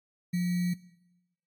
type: tone with sample-and-hold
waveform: sine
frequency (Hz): 177.5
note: F3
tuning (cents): +28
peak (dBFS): -25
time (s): 0.33-0.74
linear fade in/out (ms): 10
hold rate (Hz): 2100
effects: noise-tail reverb RT60 1.0 s tail -20 dB re dry + AAC 64 kbps